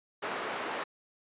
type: band-pass noise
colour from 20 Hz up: white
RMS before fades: -36 dBFS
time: 0.22-0.84 s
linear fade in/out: 10 ms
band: 290 to 1500 Hz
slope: 12 dB/octave
effects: resampled to 8000 Hz